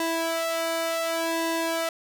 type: tone with flanger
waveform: sawtooth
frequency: 329.6 Hz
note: E4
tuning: in tune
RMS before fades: -27 dBFS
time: 0-1.89 s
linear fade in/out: 2 ms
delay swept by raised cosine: 1.1 to 1.69 ms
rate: 0.68 Hz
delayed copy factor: +0.9
effects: none